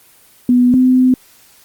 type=tone pair in turn; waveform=sine; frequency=246.9 / 255.3 Hz; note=B3 / C4; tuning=0 / -42 cents; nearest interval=minor second; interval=58 cents; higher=second; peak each=-7 dBFS; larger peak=neither; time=0.49-0.74 / 0.74-1.14 s; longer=second; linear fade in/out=2 ms; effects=white hiss -47 dBFS RMS until 1.64 s + Opus 24 kbps